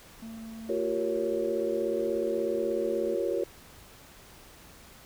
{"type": "tone", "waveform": "triangle", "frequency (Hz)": 224.8, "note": "A3", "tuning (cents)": 37, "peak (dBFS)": -37, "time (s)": [0.22, 3.15], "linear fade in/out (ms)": 5}
{"type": "chord", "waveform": "sine", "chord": "G half-diminished seventh", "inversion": "third", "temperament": "equal with one note detuned", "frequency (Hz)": [349.2, 385.7, 466.2, 554.4], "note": ["F4", "G4", "Bb4", "Db5"], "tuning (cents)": [0, -28, 0, 0], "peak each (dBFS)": -32, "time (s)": [0.69, 3.44], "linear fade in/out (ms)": 5}
{"effects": ["pink hiss -52 dBFS RMS until 5.05 s"]}